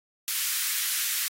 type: high-pass noise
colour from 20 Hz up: white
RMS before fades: -28 dBFS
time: 0.28-1.28 s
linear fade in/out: 0 ms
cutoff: 1500 Hz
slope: 24 dB/octave
effects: AAC 48 kbps